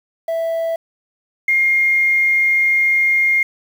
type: tone pair in turn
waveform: triangle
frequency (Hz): 659.3 / 2127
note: E5 / C7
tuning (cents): 0 / +28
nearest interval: octave + minor sixth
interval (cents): 2028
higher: second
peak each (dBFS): -15 / -8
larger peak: second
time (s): 0.28-0.76 / 1.48-3.43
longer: second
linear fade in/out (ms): 5
effects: tanh soft clip ceiling -10 dBFS + 7-bit